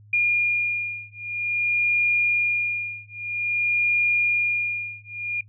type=beating tone pair; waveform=sine; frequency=2419 / 2419.51 Hz; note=D#7 / D#7; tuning=-49 / -49 cents; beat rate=0.51 Hz; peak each=-23 dBFS; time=0.13-5.41 s; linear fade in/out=5 ms; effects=noise-tail reverb RT60 0.1 s tail -21 dB re dry + added 104 Hz sine -47 dBFS peak until 5.48 s